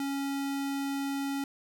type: tone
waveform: square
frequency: 277.2 Hz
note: C#4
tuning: in tune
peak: -31 dBFS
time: 0-1.44 s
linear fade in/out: 2 ms
effects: none